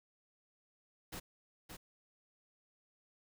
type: noise with echo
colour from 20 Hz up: pink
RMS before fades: -45 dBFS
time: 1.12-1.2 s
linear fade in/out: 10 ms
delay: 570 ms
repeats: 1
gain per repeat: -5 dB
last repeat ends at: 1.77 s
effects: none